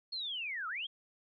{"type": "linear two-way sweep", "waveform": "sine", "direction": "down then up", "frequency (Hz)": [4358, 1244.5, 3357], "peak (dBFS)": -36, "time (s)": [0.12, 0.87], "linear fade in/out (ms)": 10, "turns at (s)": 0.68, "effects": []}